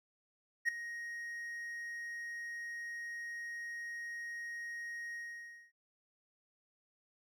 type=tone with ADSR envelope; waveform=triangle; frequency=1876 Hz; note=A#6; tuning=11 cents sharp; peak=-24 dBFS; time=0.65-5.72 s; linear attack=36 ms; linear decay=3 ms; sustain=-15 dB; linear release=570 ms; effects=none